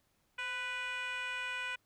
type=tone with frequency modulation; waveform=sine; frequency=1975.5 Hz; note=B6; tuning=in tune; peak=-33 dBFS; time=0.38-1.76 s; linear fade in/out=10 ms; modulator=486 Hz; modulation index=1.8; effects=tanh soft clip ceiling -35 dBFS + pink hiss -75 dBFS RMS until 1.85 s